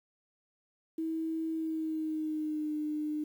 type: tone with pitch glide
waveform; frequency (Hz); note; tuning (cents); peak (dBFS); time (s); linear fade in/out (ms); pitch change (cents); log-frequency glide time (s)
sine; 322.6 to 302.7; E4 to D#4; -37 to -48; -31; 0.98-3.24; 5; -111; 1.5-2.75
effects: 10-bit